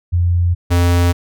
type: tone pair in turn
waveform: sine / square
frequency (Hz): 87.31 / 87.31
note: F2 / F2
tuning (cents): 0 / 0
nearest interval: unison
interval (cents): 0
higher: neither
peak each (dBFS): -11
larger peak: neither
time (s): 0.12-0.55 / 0.7-1.13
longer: neither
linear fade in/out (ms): 20
effects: none